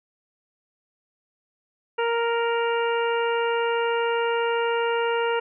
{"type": "harmonic tone", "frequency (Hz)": 466.2, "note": "A#4", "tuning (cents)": 0, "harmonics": [1, 2, 3, 4, 5, 6], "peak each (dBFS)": [-23, -27, -30, -36, -37, -34], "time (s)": [1.98, 5.4], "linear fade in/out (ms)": 10, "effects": []}